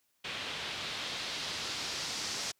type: noise with low-pass filter sweep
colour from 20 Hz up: white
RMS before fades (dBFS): -38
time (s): 0.24-2.52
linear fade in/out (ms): 10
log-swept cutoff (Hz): 3100 to 5700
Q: 1.7
effects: white hiss -75 dBFS RMS until 2.59 s + high-pass 60 Hz 12 dB/octave